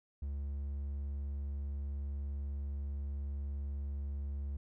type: tone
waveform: triangle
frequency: 70.4 Hz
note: C#2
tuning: 27 cents sharp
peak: -34 dBFS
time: 0.22-4.57 s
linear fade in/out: 5 ms
effects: none